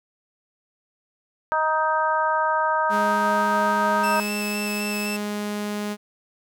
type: harmonic tone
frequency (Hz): 313.3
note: D#4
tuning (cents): +12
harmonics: 2 / 3 / 4 / 5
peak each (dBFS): -26 / -22 / -25 / -27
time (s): 1.52-4.2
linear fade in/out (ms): 0
type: tone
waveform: sawtooth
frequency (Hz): 207.7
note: G#3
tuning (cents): 0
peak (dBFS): -22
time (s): 2.89-5.97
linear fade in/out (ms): 50
type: tone with vibrato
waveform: sawtooth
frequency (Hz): 2633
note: E7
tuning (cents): -3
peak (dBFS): -25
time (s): 4.03-5.17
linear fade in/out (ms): 10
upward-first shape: square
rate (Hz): 3.9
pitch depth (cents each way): 14
effects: none